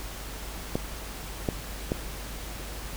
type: clicks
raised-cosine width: 2 ms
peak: -12 dBFS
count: 3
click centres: 0.755 / 1.488 / 1.919 s
effects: added 50 Hz sine -38 dBFS peak until 2.96 s + pink hiss -40 dBFS RMS until 2.96 s

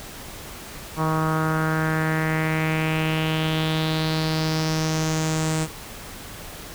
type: tone with low-pass filter sweep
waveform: sawtooth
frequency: 158 Hz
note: D#3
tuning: 27 cents sharp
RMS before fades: -23 dBFS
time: 0.96-5.68 s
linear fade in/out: 50 ms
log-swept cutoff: 1100 to 8300 Hz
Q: 3.7
effects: pink hiss -38 dBFS RMS until 6.74 s

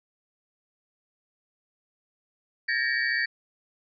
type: tone cluster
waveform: sine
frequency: 1625 / 1739 / 1873 / 2281 / 4550 Hz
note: G#6 / A6 / A#6 / C#7 / C#8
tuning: -38 / -21 / +8 / +49 / +44 cents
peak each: -33 / -30 / -26 / -34 / -34 dBFS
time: 2.68-3.26 s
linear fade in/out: 10 ms
effects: none

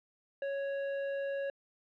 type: tone with hard clipping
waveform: sine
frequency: 554.4 Hz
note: C#5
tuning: in tune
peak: -35 dBFS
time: 0.42-1.5 s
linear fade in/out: 2 ms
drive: 10 dB
effects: low-pass 3000 Hz 12 dB/octave

